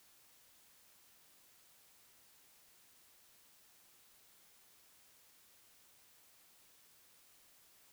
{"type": "silence", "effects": ["white hiss -66 dBFS RMS until 7.92 s"]}